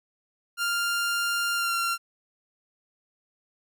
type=tone with pitch glide; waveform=sawtooth; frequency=1396.9 to 1375.3 Hz; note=F6 to F6; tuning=0 to -27 cents; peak=-21 dBFS; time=0.57-1.98 s; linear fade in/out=50 ms; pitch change=-27 cents; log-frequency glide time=1.55-1.74 s; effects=none